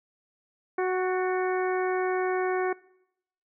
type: harmonic tone with a mistuned harmonic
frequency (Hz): 370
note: F#4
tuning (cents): 0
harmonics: 1 / 2 / 3 / 4 / 5 / 6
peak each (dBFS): -25 / -31 / -35 / -37 / -39 / -41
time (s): 0.78-2.73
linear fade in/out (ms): 5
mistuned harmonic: 5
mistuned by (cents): -35
effects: noise-tail reverb RT60 0.8 s tail -22 dB re dry